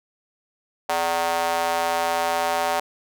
square tone with high-pass filter, 84 Hz, E2, 33 cents sharp, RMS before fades -23 dBFS, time 0.89-2.8 s, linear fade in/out 5 ms, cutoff 720 Hz, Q 2.8, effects none

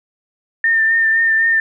sine tone with vibrato, 1804 Hz, A6, 43 cents sharp, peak -11 dBFS, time 0.64-1.6 s, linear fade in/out 2 ms, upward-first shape sine, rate 3.9 Hz, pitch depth 25 cents each way, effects none

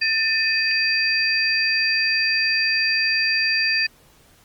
sine tone cluster, 1790 / 2510 / 4703 Hz, A6 / D#7 / D8, +29 / +15 / +2 cents, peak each -22 dBFS, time 0.01-3.87 s, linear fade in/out 10 ms, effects pink hiss -54 dBFS RMS until 4.44 s + Opus 24 kbps

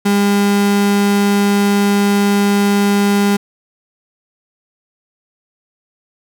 35% pulse tone, 202 Hz, G#3, 48 cents flat, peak -9 dBFS, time 0.05-3.37 s, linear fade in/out 10 ms, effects none

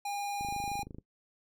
square tone with vibrato, 810 Hz, G#5, 43 cents flat, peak -34 dBFS, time 0.05-0.83 s, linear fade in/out 5 ms, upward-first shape triangle, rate 20 Hz, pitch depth 15 cents each way
click train, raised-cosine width 3 ms, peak -31 dBFS, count 16, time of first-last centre 0.41-0.985 s, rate 26.1 Hz
effects noise-tail reverb RT60 0.1 s tail -19 dB re dry

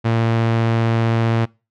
sawtooth tone, 114.4 Hz, A#2, 32 cents flat, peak -11 dBFS, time 0.04-1.46 s, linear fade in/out 20 ms, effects noise-tail reverb RT60 0.3 s tail -24 dB re dry + low-pass 3000 Hz 12 dB/octave

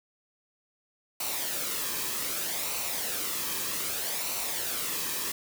white noise with flanger, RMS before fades -32 dBFS, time 1.2-5.32 s, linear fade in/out 5 ms, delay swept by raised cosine 0.59 to 1.43 ms, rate 0.64 Hz, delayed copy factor -0.5, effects none

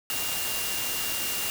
sine tone in noise, 2794 Hz, F7, in tune, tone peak -35 dBFS, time 0.1-1.5 s, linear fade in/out 0 ms, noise white, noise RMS -30 dBFS, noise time 0.1-1.5 s, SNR -8 dB, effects none

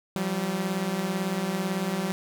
sawtooth beating tone pair, 174.61 / 192.61 Hz, F3 / G3, 0 / -30 cents, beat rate 18 Hz, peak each -27 / -24 dBFS, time 0.16-2.12 s, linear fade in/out 0 ms, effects none

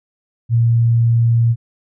sine tone, 116.54 Hz, A#2, in tune, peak -10 dBFS, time 0.49-1.56 s, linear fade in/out 50 ms, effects none

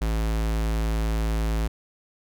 square tone, 54.7 Hz, A1, 9 cents flat, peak -23 dBFS, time 0.01-1.68 s, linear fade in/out 10 ms, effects none

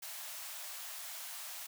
white high-pass noise, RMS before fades -45 dBFS, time 0.02-1.67 s, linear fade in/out 10 ms, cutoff 580 Hz, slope 96 dB/octave, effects none

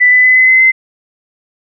sine tone with pitch steps, 1986 / 2001 / 2016 / 2031 / 2047 / 2062 Hz, B6 / B6 / B6 / B6 / C7 / C7, +9 / +22 / +35 / +48 / -38 / -26 cents, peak -4 dBFS, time 0-0.72 s, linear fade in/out 20 ms, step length 120 ms, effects none

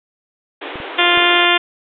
pink band-pass noise, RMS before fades -29 dBFS, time 0.61-1.46 s, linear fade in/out 10 ms, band 280 to 3600 Hz, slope 96 dB/octave
clicks, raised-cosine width 3 ms, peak -21 dBFS, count 3, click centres 0.757 / 0.802 / 1.175 s
harmonic tone, 349.8 Hz, F4, 3 cents sharp, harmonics 1 / 2 / 3 / 4 / 5 / 6 / 7 / 8 / 9 / 10, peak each -20 / -20 / -20 / -20 / -20 / -20 / -20 / -20 / -20 / -20 dBFS, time 0.98-1.58 s, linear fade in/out 10 ms
effects none

